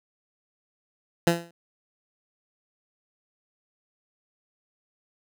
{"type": "tone with exponential decay", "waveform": "15% pulse", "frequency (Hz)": 170, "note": "F3", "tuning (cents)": -46, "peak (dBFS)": -9, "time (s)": [1.27, 1.51], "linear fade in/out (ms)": 2, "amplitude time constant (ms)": 51, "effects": []}